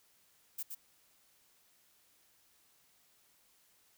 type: noise with echo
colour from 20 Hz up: violet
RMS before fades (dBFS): -39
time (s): 0.58-0.63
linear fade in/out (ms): 10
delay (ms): 120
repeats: 1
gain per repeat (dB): -4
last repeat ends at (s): 0.75
effects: white hiss -69 dBFS RMS until 3.97 s